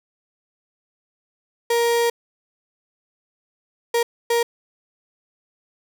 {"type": "tone bursts at uneven times", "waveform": "35% pulse", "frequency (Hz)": 469.7, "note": "A#4", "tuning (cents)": 13, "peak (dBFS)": -15, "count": 3, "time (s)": [[1.7, 2.1], [3.94, 4.03], [4.3, 4.43]], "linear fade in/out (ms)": 5, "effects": []}